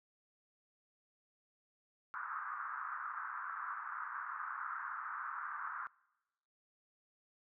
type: band-pass noise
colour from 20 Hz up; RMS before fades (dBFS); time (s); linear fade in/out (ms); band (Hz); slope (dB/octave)
pink; -43; 2.14-5.87; 0; 1100 to 1500; 48
effects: noise-tail reverb RT60 1.0 s tail -25 dB re dry